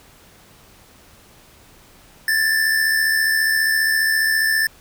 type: tone pair together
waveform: square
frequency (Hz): 1697.2 / 1772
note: G#6 / A6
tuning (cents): +37 / +12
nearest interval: minor second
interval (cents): 75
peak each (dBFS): -25 / -17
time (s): 2.28-4.67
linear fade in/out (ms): 2
effects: pink hiss -49 dBFS RMS until 4.8 s